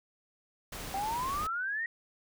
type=noise; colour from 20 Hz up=pink; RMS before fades=-41 dBFS; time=0.72-1.47 s; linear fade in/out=5 ms
type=exponential sweep; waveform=sine; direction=up; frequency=765 to 1906 Hz; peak=-31 dBFS; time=0.94-1.86 s; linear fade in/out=2 ms
effects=none